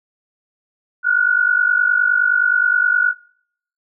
sine tone pair together, 1432 / 1481.6 Hz, F6 / F#6, +43 / +2 cents, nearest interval minor second, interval 59 cents, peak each -15 dBFS, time 1.03-3.14 s, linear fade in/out 50 ms, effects noise-tail reverb RT60 0.7 s tail -26 dB re dry

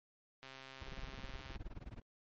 click train, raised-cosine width 0.2 ms, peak -33 dBFS, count 151, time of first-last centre 0.43-1.558 s, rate 133 Hz
brown noise with tremolo, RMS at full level -44 dBFS, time 0.81-2.02 s, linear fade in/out 5 ms, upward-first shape sine, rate 19 Hz, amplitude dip 100%
effects low-pass 4000 Hz 12 dB/octave + MP3 48 kbps

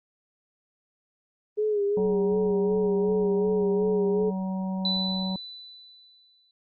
sine tone with vibrato, 415.3 Hz, G#4, in tune, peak -22 dBFS, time 1.57-4.31 s, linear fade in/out 20 ms, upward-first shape sine, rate 2.7 Hz, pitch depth 58 cents each way
harmonic tone, 188.8 Hz, F#3, 35 cents sharp, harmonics 1 / 3 / 4 / 5, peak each -27 / -40 / -43 / -41 dBFS, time 1.97-5.36 s, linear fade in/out 2 ms
sine tone with exponential decay, 3987 Hz, B7, 16 cents sharp, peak -23 dBFS, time 4.85-6.51 s, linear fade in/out 2 ms, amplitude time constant 360 ms
effects Opus 24 kbps

